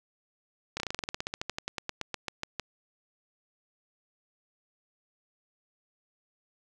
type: slowing click train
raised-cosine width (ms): 0.2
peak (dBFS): -15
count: 24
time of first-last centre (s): 0.77-2.597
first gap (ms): 30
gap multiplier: 1.08
effects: none